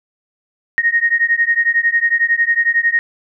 sine beating tone pair, 1859 / 1870 Hz, A#6 / A#6, -5 / +5 cents, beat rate 11 Hz, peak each -15 dBFS, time 0.78-2.99 s, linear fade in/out 0 ms, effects none

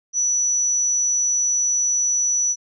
sine tone, 5920 Hz, F#8, in tune, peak -17 dBFS, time 0.13-2.56 s, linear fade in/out 50 ms, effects none

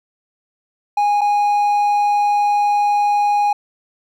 triangle tone with dropouts, 824 Hz, G#5, 14 cents flat, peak -11 dBFS, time 0.97-3.53 s, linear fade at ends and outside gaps 5 ms, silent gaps 1.21-1.214 s, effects none

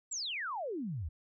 sine exponential sweep, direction down, 7902 to 69.3 Hz, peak -35 dBFS, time 0.11-1.09 s, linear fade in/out 10 ms, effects none

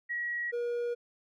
sine / triangle tone pair in turn, 1912 / 478 Hz, A#6 / A#4, +43 / +43 cents, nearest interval 2 octaves, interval 2400 cents, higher first, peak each -31 / -28 dBFS, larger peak second, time 0.09-0.52 / 0.52-0.95 s, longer neither, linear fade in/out 20 ms, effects none

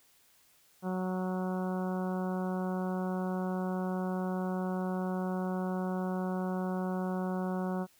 harmonic tone with a mistuned harmonic, 184.9 Hz, F#3, 1 cent flat, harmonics 1 / 2 / 3 / 4 / 5 / 6 / 7 / 8, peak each -32 / -39 / -41 / -42 / -45 / -47 / -50 / -50 dBFS, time 0.82-7.87 s, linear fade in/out 50 ms, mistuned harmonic 8, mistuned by -16 cents, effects white hiss -65 dBFS RMS until 7.99 s

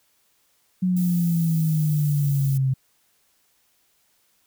sine exponential sweep, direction down, 185 to 130.81 Hz, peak -18 dBFS, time 0.82-2.74 s, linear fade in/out 10 ms
violet noise, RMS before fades -37 dBFS, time 0.96-2.58 s, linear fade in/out 10 ms
effects white hiss -65 dBFS RMS until 4.46 s

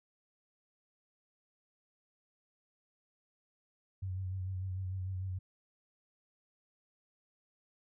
sine tone with vibrato, 93.6 Hz, F#2, 20 cents sharp, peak -35 dBFS, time 4.02-5.39 s, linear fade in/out 10 ms, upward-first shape sine, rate 6.7 Hz, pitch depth 37 cents each way, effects none

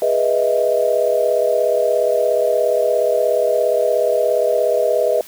sine chord, E major seventh, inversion first, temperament equal with one note detuned, 415.3 / 491 / 622.3 / 659.3 Hz, G#4 / B4 / D#5 / E5, 0 / -10 / 0 / 0 cents, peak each -22 / -18 / -17 / -22 dBFS, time 0.02-5.21 s, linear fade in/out 2 ms, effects white hiss -40 dBFS RMS until 5.27 s

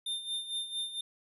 square tone with tremolo, 3609 Hz, A7, 43 cents sharp, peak -32 dBFS, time 0.06-1.01 s, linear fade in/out 5 ms, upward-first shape sine, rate 4.4 Hz, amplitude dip 70%, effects resampled to 32000 Hz

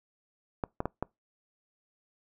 clicks, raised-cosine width 1 ms, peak -16 dBFS, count 4, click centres 0.638 / 0.804 / 0.856 / 1.026 s, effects noise-tail reverb RT60 0.2 s tail -25 dB re dry

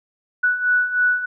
sine beating tone pair, 1476 / 1479.2 Hz, F#6 / F#6, -5 / -1 cents, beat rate 3.2 Hz, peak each -22 / -17 dBFS, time 0.43-1.26 s, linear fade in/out 10 ms, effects none

